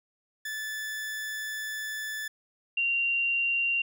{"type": "tone pair in turn", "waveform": ["40% pulse", "sine"], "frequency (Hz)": [1742, 2765], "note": ["A6", "F7"], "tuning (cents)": [-18, -18], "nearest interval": "minor sixth", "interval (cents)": 800, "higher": "second", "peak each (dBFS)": [-32, -24], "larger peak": "second", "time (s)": [[0.45, 2.28], [2.77, 3.82]], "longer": "first", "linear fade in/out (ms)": 5, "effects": []}